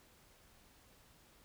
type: silence
effects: pink hiss -65 dBFS RMS until 1.44 s